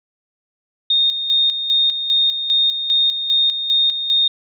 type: tone with tremolo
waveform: sine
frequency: 3681 Hz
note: A#7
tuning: 23 cents flat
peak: -12 dBFS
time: 0.9-4.28 s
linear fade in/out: 5 ms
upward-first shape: square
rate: 2.5 Hz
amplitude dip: 60%
effects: none